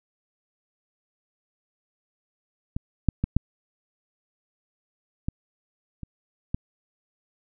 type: clicks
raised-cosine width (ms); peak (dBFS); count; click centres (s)
5; -16 / -6 / -11 / -6 / -14 / -23 / -13; 7; 2.765 / 3.087 / 3.24 / 3.366 / 5.285 / 6.033 / 6.545
effects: none